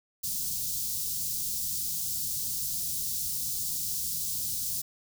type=band-stop noise; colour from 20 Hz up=white; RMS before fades=-32 dBFS; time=0.23-4.82 s; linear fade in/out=10 ms; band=190 to 4600 Hz; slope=24 dB/octave; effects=none